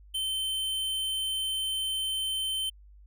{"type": "tone", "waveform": "square", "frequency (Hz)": 3089, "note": "G7", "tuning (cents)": -26, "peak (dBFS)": -29, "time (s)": [0.14, 2.7], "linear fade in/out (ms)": 10, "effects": ["added 50 Hz sine -50 dBFS peak until 3.06 s"]}